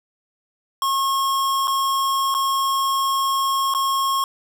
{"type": "tone with dropouts", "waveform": "square", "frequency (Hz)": 1085, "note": "C#6", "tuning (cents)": -37, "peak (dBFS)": -19, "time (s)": [0.82, 4.24], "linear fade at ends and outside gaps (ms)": 1, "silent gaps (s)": [[1.673, 1.679], [2.342, 2.348], [3.739, 3.748]], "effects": []}